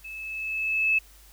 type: tone with level ramp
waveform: sine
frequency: 2606 Hz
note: E7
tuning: 20 cents flat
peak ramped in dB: -37 to -18 dBFS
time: 0.04-0.99 s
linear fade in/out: 10 ms
effects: added 50 Hz sine -52 dBFS peak until 1.32 s + white hiss -55 dBFS RMS until 1.32 s